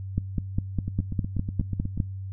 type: two click trains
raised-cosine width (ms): 5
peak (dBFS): -17 / -12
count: 10 / 10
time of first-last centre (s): 0.88-1.976 / 0.18-2.002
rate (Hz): 8.21 / 4.94
effects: noise-tail reverb RT60 0.5 s tail -24 dB re dry + added 96 Hz sine -32 dBFS peak until 2.32 s